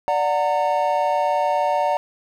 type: chord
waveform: triangle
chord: D augmented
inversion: none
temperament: just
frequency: 587.3 / 734.2 / 917.7 Hz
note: D5 / F#5 / A#5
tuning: 0 / -14 / -27 cents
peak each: -20 dBFS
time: 0.08-1.97 s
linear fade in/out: 0 ms
effects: none